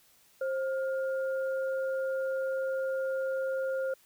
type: tone pair together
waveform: sine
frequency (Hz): 530 / 1411.1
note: C5 / F6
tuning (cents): +22 / +17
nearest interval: octave + perfect fourth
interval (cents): 1695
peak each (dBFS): -29 / -40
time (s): 0.41-3.94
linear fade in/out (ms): 5
effects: white hiss -63 dBFS RMS until 4.05 s